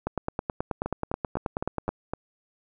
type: two click trains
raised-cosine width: 1 ms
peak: -15 / -13 dBFS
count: 6 / 18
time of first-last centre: 0.86-2.136 / 0.07-1.89 s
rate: 3.92 / 9.34 Hz
effects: none